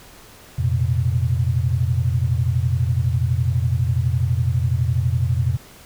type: chord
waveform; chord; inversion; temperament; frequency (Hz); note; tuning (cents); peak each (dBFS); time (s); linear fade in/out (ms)
sine; F suspended fourth; none; equal with one note detuned; 87.31 / 116.54 / 128.57; F2 / Bb2 / C3; 0 / 0 / -30; -21; 0.58-5.57; 10
effects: pink hiss -45 dBFS RMS until 5.85 s

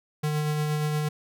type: tone with tremolo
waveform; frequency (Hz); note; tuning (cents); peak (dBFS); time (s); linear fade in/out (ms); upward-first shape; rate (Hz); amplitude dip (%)
square; 151.1; D3; +50; -24; 0.23-1.09; 10; sine; 8.5; 25
effects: none

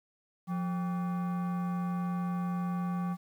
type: tone with frequency modulation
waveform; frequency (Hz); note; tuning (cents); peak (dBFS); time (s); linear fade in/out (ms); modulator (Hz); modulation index
sine; 177.6; F3; +29; -27; 0.47-3.17; 50; 967; 0.46
effects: tanh soft clip ceiling -29 dBFS + 10-bit

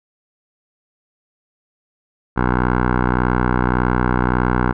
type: tone with low-pass filter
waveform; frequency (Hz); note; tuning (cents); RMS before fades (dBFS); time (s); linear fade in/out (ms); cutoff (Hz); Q
10% pulse; 61.74; B1; 0; -17; 2.36-4.73; 20; 1300; 3.8
effects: none

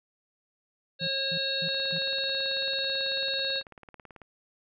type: harmonic tone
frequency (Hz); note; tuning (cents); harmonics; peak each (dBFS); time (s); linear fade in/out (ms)
542; C#5; -39; 1 / 3 / 5 / 7 / 8; -35 / -36 / -38 / -31 / -32; 0.99-3.63; 50
type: tone bursts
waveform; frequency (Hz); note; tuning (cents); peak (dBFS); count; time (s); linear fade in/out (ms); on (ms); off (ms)
triangle; 164.81; E3; 0; -33; 4; 1.01-1.986; 5; 64; 240
type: click train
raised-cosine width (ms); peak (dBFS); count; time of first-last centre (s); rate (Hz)
0.5; -32; 47; 1.69-4.217; 18.2
effects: none

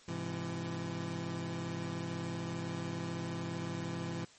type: chord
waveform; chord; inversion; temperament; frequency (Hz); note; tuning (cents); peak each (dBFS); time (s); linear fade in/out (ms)
25% pulse; Ab augmented; none; equal with one note detuned; 103.83 / 130.81 / 168.67; Ab2 / C3 / E3; 0 / 0 / +40; -40 / -39 / -35; 0.08-4.25; 5
effects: white hiss -59 dBFS RMS until 4.38 s + MP3 32 kbps

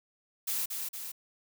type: noise with echo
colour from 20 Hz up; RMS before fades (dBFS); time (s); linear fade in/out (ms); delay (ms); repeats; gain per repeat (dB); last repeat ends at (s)
blue; -32; 0.47-0.66; 10; 230; 2; -4; 1.12
effects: none

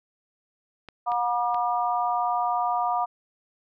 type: clicks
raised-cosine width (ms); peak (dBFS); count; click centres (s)
0.3; -25; 3; 0.887 / 1.119 / 1.545
type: harmonic tone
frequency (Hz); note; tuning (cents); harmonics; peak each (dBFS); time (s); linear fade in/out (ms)
240.2; B3; -48; 3 / 4 / 5; -25 / -27 / -29; 1.06-3.06; 20
effects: none

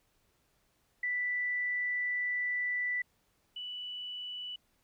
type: tone pair in turn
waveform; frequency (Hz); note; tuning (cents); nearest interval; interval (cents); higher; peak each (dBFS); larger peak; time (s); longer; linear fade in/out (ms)
sine; 1975.5 / 2965; B6 / F#7; 0 / +3; perfect fifth; 703; second; -30 / -38; first; 1.03-3.02 / 3.56-4.56; first; 5
effects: pink hiss -73 dBFS RMS until 4.83 s

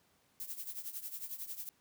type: noise with tremolo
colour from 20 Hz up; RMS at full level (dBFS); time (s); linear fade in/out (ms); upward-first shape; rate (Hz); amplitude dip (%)
violet; -40; 0.4-1.69; 0; triangle; 11; 85
effects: pink hiss -71 dBFS RMS until 1.8 s + high-pass 100 Hz 12 dB/octave

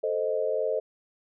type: chord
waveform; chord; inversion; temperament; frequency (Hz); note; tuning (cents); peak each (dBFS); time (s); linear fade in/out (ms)
sine; A diminished; none; equal; 440 / 523.3 / 622.3; A4 / C5 / Eb5; 0 / 0 / 0; -29; 0.03-0.8; 10
effects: none

